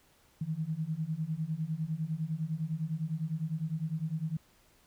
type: beating tone pair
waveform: sine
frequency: 153.4 / 163.3 Hz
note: D#3 / E3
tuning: -24 / -16 cents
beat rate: 9.9 Hz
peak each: -35 / -34 dBFS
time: 0.41-4.37 s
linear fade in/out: 5 ms
effects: pink hiss -65 dBFS RMS until 4.86 s